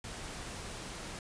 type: noise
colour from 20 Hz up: pink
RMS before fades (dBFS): -43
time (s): 0.04-1.19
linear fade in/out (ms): 2
effects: resampled to 22050 Hz